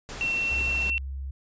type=noise; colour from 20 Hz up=pink; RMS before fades=-38 dBFS; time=0.09-0.9 s; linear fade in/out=0 ms
type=tone; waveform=sine; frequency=2709 Hz; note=E7; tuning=47 cents sharp; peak=-24 dBFS; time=0.21-0.98 s; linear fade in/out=0 ms
type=tone with pitch glide; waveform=sine; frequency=66.2 to 67.55 Hz; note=C2 to C#2; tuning=+21 to -44 cents; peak=-31 dBFS; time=0.51-1.31 s; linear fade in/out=5 ms; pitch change=+35 cents; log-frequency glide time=0.91-1.08 s
effects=resampled to 16000 Hz